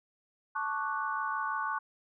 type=chord; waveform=sine; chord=D major seventh; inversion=second; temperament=equal; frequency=880 / 1108.7 / 1174.7 / 1480 Hz; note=A5 / C#6 / D6 / F#6; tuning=0 / 0 / 0 / 0 cents; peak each=-37 / -34 / -39 / -36 dBFS; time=0.55-1.79 s; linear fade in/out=10 ms; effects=none